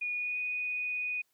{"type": "tone with pitch glide", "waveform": "sine", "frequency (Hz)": [2451, 2479], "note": ["D#7", "D#7"], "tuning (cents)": [-27, -7], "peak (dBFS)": -31, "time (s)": [0.01, 1.22], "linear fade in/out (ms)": 10, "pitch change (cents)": 20, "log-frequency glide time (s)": [0.15, 0.42], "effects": ["white hiss -75 dBFS RMS until 1.33 s"]}